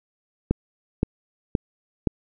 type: click train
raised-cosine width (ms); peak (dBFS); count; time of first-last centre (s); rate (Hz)
3; -6; 4; 0.51-2.072; 1.92
effects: none

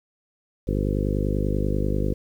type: harmonic tone with a mistuned harmonic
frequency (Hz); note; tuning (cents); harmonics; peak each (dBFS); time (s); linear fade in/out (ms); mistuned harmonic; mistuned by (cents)
50.2; G1; +42; 1 / 2 / 3 / 4 / 5 / 6 / 7 / 8 / 9 / 10; -25 / -28 / -30 / -31 / -32 / -33 / -33 / -34 / -35 / -35; 0.67-2.14; 10; 10; +34
effects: 9-bit

